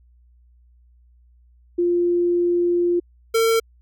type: tone pair in turn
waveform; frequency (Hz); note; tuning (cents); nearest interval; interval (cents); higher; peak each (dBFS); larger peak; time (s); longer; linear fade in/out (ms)
sine / square; 349.2 / 453.1; F4 / A#4; 0 / -49; perfect fourth; 451; second; -16; neither; 1.78-3 / 3.34-3.6; first; 10
effects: added 60 Hz sine -51 dBFS peak until 3.81 s